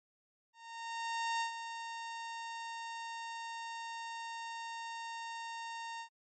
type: tone with ADSR envelope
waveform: sawtooth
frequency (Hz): 920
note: A#5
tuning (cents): -23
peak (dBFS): -28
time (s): 0.53-6.09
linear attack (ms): 880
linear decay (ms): 98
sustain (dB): -9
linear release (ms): 87
effects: low-pass 8000 Hz 12 dB/octave + MP3 32 kbps